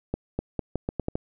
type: accelerating click train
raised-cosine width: 2 ms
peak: -13 dBFS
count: 8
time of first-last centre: 0.14-1.155 s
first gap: 250 ms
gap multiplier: 0.81
effects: none